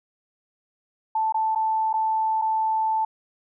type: tone with dropouts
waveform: sine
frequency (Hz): 880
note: A5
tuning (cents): 0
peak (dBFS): -20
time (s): 1.15-3.05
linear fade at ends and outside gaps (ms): 5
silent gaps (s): 1.324-1.343 / 1.55-1.557 / 1.93-1.938 / 2.416-2.42
effects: none